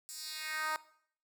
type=tone with high-pass filter sweep; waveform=10% pulse; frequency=311.1 Hz; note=D#4; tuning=in tune; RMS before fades=-39 dBFS; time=0.09-0.76 s; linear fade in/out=0 ms; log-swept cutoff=7600 to 910 Hz; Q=1.8; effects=noise-tail reverb RT60 0.6 s tail -18 dB re dry